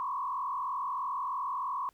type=tone with frequency modulation; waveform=sine; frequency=1056 Hz; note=C6; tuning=16 cents sharp; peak=-31 dBFS; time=0-1.89 s; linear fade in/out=0 ms; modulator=43.1 Hz; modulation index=1.9; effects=pink hiss -69 dBFS RMS until 1.93 s